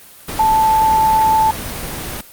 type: tone in noise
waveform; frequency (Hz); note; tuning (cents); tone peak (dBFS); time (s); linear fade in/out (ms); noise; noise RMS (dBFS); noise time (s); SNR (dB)
sine; 878; A5; -4; -10; 0.39-1.51; 5; pink; -25; 0.28-2.21; +12
effects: white hiss -41 dBFS RMS until 2.32 s + Opus 32 kbps